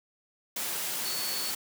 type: tone in noise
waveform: sine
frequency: 4435 Hz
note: C#8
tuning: in tune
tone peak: -35 dBFS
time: 1.05-1.51 s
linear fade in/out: 5 ms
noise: white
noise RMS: -33 dBFS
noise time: 0.56-1.55 s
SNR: -5 dB
effects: high-pass 150 Hz 12 dB/octave